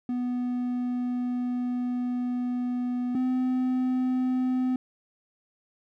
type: tone pair in turn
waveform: triangle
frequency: 246.9 / 255 Hz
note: B3 / C4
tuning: 0 / -44 cents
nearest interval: minor second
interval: 56 cents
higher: second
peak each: -24 / -21 dBFS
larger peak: second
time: 0.09-3.15 / 3.15-4.76 s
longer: first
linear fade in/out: 2 ms
effects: none